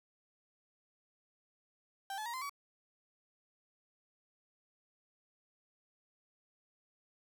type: tone with pitch steps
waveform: 35% pulse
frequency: 784 / 859.9 / 943.2 / 1034.5 / 1134.7 Hz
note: G5 / A5 / A#5 / C6 / C#6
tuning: 0 / -40 / +20 / -20 / +40 cents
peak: -37 dBFS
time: 2.1-2.495 s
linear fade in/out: 2 ms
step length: 79 ms
effects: 13-bit